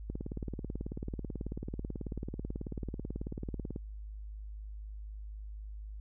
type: click train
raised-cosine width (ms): 3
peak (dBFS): -25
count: 68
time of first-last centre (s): 0.1-3.761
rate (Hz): 18.3
effects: added 52 Hz sine -41 dBFS peak until 6 s